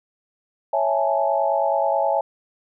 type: chord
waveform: sine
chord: A major seventh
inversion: first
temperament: equal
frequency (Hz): 554.4 / 659.3 / 830.6 / 880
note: C#5 / E5 / G#5 / A5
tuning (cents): 0 / 0 / 0 / 0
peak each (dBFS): -23 / -22 / -23 / -26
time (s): 0.73-2.21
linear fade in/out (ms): 5
effects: none